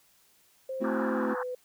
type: tone with pitch glide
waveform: sine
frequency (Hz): 526 to 501.1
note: C5 to B4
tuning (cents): +9 to +25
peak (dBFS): -32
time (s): 0.69-1.55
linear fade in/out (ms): 5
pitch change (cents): -84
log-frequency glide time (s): 1.02-1.35
type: chord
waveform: triangle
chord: F# half-diminished seventh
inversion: first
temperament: equal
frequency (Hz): 220 / 261.6 / 329.6 / 370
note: A3 / C4 / E4 / F#4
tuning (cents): 0 / 0 / 0 / 0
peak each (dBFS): -30 / -31 / -35 / -34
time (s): 0.8-1.35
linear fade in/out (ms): 20
type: band-pass noise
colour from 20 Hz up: pink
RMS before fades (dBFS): -36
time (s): 0.84-1.43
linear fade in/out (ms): 2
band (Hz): 760 to 1700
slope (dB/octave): 96
effects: white hiss -64 dBFS RMS until 1.64 s